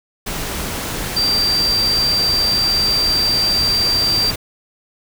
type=tone in noise; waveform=sine; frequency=4699 Hz; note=D8; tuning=in tune; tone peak=-14 dBFS; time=1.16-4.31 s; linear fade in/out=10 ms; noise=pink; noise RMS=-24 dBFS; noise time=0.26-4.36 s; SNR=+7 dB; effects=none